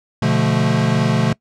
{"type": "chord", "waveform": "square", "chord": "B half-diminished seventh", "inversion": "none", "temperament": "equal with one note detuned", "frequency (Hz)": [123.47, 146.07, 174.61, 220], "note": ["B2", "D3", "F3", "A3"], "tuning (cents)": [0, -9, 0, 0], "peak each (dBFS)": [-20, -20, -22, -20], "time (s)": [0.22, 1.33], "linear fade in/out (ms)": 5, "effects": ["noise-tail reverb RT60 0.1 s tail -23 dB re dry", "low-pass 6000 Hz 12 dB/octave"]}